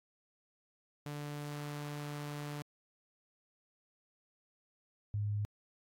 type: tone pair in turn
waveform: sawtooth / sine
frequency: 146.7 / 103.73 Hz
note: D3 / G#2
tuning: -2 / -2 cents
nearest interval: tritone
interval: 600 cents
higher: first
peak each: -36 / -32 dBFS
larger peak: second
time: 1.06-2.62 / 5.14-5.45 s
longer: first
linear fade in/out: 0 ms
effects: AAC 48 kbps